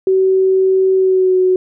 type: tone with pitch glide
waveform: sine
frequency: 379.2 to 370.1 Hz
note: F#4 to F#4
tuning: +43 to 0 cents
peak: -9 dBFS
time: 0.07-1.56 s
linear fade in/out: 2 ms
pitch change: -43 cents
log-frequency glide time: 0.95-1.37 s
effects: none